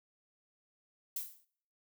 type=noise with exponential decay; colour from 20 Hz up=violet; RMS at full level=-34 dBFS; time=1.16-1.45 s; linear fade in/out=5 ms; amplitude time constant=62 ms; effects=noise-tail reverb RT60 0.6 s tail -22 dB re dry